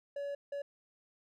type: tone bursts at uneven times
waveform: triangle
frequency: 567 Hz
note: C#5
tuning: 39 cents sharp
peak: -34 dBFS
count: 2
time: 0.16-0.35 / 0.52-0.62 s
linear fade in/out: 5 ms
effects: none